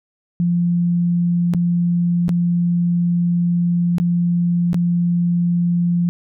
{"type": "tone with dropouts", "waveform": "sine", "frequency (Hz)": 173.5, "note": "F3", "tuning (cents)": -11, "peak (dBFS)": -14, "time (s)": [0.4, 6.09], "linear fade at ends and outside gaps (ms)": 0, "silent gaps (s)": [[1.537, 1.547], [2.282, 2.292], [3.983, 4], [4.731, 4.744]], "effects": []}